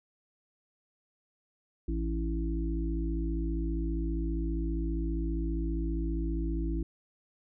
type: harmonic tone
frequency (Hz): 55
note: A1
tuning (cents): 0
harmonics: 1 / 3 / 5 / 6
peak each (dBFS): -30 / -39 / -39 / -36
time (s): 1.88-6.83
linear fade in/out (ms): 5
effects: none